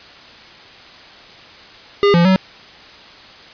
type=tone with pitch steps; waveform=square; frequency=405.1 / 171.6 / 188.6 Hz; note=G#4 / F3 / F#3; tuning=-43 / -30 / +33 cents; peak=-10 dBFS; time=2.03-2.36 s; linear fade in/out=0 ms; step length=110 ms; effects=white hiss -40 dBFS RMS until 3.53 s + resampled to 11025 Hz